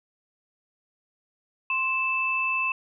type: tone pair together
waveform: sine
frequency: 1048 / 2637 Hz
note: C6 / E7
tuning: +2 / 0 cents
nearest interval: octave + major third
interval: 1598 cents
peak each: -29 / -24 dBFS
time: 1.7-2.72 s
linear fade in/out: 2 ms
effects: none